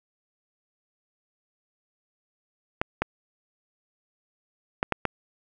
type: clicks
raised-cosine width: 0.5 ms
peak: -8 dBFS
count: 5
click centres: 2.815 / 3.02 / 4.829 / 4.923 / 5.053 s
effects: none